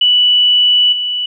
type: tone with level steps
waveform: sine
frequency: 2960 Hz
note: F#7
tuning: in tune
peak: -7 / -15 dBFS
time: 0.01-1.26 s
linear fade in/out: 5 ms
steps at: 0.92 s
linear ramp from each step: 10 ms
effects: none